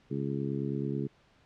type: harmonic tone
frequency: 69.3 Hz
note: C#2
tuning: in tune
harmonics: 2 / 3 / 4 / 5 / 6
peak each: -34 / -36 / -37 / -38 / -39 dBFS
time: 0.1-1.08 s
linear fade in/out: 20 ms
effects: pink hiss -64 dBFS RMS until 1.45 s + low-pass 4000 Hz 12 dB/octave